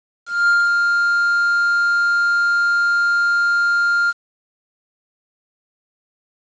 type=tone with ADSR envelope; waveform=triangle; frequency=1400 Hz; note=F6; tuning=4 cents sharp; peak=-9 dBFS; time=0.26-4.13 s; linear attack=220 ms; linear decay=200 ms; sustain=-3 dB; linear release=36 ms; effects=resampled to 16000 Hz + 7-bit